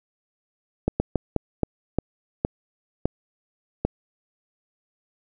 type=slowing click train; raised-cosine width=2 ms; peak=-7 dBFS; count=9; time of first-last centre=0.88-3.85 s; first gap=120 ms; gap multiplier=1.31; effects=none